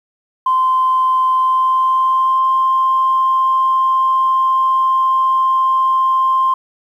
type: tone with pitch glide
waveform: sine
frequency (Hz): 1037 to 1050.9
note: C6 to C6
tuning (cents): -16 to +7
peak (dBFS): -10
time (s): 0.46-6.54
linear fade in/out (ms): 5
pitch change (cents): +23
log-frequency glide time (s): 1.32-2.49
effects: tanh soft clip ceiling -6 dBFS + 8-bit